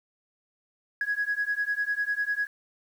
sine beating tone pair, 1661.2 / 1671.2 Hz, G#6 / G#6, 0 / +10 cents, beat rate 10 Hz, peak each -28 dBFS, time 1.01-2.47 s, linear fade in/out 2 ms, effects tanh soft clip ceiling -19 dBFS + 9-bit

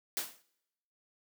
white noise with exponential decay, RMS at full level -31 dBFS, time 0.17-0.42 s, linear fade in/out 0 ms, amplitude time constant 53 ms, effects noise-tail reverb RT60 0.9 s tail -24 dB re dry + high-pass 200 Hz 12 dB/octave

